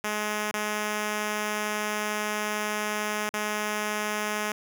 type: tone with dropouts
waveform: 5% pulse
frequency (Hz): 211.1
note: G#3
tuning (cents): +29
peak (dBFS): -16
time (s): 0.04-4.52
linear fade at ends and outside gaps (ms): 2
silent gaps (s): 0.513-0.54 / 3.292-3.338
effects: none